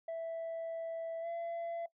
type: tone with pitch glide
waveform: sine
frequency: 659.3 to 676.3 Hz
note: E5 to E5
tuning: 0 to +44 cents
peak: -34 dBFS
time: 0.08-1.86 s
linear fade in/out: 5 ms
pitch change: +44 cents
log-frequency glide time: 1.21-1.27 s
effects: noise-tail reverb RT60 0.1 s tail -18 dB re dry + tanh soft clip ceiling -36 dBFS